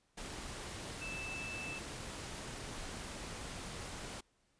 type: tone in noise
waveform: sine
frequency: 2637 Hz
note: E7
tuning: in tune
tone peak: -42 dBFS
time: 1.01-1.79 s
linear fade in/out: 10 ms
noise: pink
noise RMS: -45 dBFS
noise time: 0.17-4.21 s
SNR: 0 dB
effects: pink hiss -75 dBFS RMS until 4.59 s + resampled to 22050 Hz